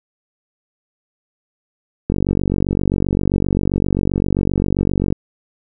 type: click train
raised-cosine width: 3 ms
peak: -4 dBFS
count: 145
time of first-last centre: 2.1-5.125 s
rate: 47.6 Hz
effects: none